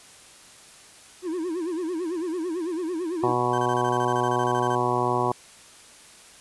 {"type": "tone with vibrato", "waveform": "triangle", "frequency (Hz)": 340.6, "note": "F4", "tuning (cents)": -43, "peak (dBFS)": -24, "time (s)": [1.22, 3.35], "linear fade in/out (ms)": 50, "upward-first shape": "sine", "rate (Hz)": 9, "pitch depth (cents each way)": 150}
{"type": "harmonic tone", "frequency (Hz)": 122.8, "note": "B2", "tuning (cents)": -9, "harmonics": [1, 2, 3, 4, 5, 6, 7, 8, 9], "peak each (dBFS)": [-31, -33, -27, -33, -33, -29, -31, -27, -30], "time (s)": [3.23, 5.32], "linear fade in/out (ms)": 5}
{"type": "tone bursts", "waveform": "35% pulse", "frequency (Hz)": 1551, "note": "G6", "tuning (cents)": -19, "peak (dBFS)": -33, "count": 16, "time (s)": [3.53, 4.753], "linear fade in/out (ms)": 5, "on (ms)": 53, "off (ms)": 25}
{"effects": ["white hiss -49 dBFS RMS until 6.4 s", "resampled to 24000 Hz"]}